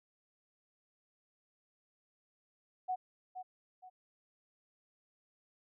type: tone with echo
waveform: sine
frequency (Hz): 740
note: F#5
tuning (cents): 0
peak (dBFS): -32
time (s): 2.88-2.96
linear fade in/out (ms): 20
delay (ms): 470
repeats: 2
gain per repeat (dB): -9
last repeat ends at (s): 3.9
effects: none